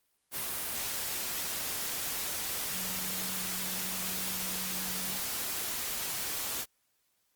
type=tone in noise; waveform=sine; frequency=186 Hz; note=F#3; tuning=9 cents sharp; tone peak=-44 dBFS; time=2.71-5.2 s; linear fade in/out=50 ms; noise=white; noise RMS=-35 dBFS; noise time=0.31-6.66 s; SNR=-12 dB; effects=white hiss -75 dBFS RMS until 7.35 s + Opus 32 kbps